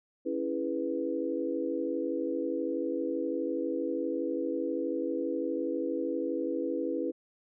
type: chord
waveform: sine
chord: C# minor seventh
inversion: none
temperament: equal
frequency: 277.2 / 329.6 / 415.3 / 493.9 Hz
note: C#4 / E4 / G#4 / B4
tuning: 0 / 0 / 0 / 0 cents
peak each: -35 / -33 / -38 / -34 dBFS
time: 0.25-7.12 s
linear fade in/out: 20 ms
effects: none